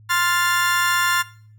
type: chord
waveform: 35% pulse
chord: F major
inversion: second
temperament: equal with one note detuned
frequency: 1046.5 / 1396.9 / 1754.9 Hz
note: C6 / F6 / A6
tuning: 0 / 0 / -5 cents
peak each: -20 dBFS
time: 0.09-1.23 s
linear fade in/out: 20 ms
effects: noise-tail reverb RT60 0.5 s tail -19 dB re dry + added 107 Hz sine -45 dBFS peak until 1.58 s